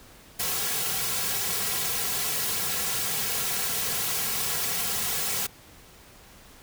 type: noise with comb filter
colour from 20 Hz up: white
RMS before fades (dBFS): -28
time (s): 0.39-5.47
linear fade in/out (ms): 10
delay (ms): 3.3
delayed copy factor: -0.95
effects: pink hiss -51 dBFS RMS until 6.62 s